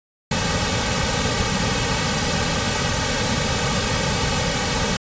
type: noise with comb filter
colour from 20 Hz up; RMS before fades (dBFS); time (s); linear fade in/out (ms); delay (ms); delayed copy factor
pink; -21; 0.31-4.97; 5; 2.9; -0.85
effects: resampled to 16000 Hz